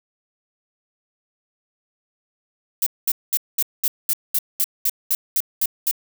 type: noise bursts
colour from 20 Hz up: violet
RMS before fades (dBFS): -19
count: 13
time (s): 2.82-5.912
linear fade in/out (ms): 2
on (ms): 44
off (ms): 210
effects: none